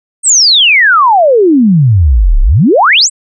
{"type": "exponential two-way sweep", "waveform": "sine", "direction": "down then up", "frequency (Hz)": [8630, 31.09, 8630], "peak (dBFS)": -3, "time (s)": [0.23, 3.1], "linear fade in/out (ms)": 50, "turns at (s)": 2.41, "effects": []}